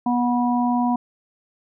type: harmonic tone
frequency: 243.6 Hz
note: B3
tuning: 24 cents flat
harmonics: 1 / 3 / 4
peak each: -19 / -24 / -25 dBFS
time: 0.06-0.96 s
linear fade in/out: 5 ms
effects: none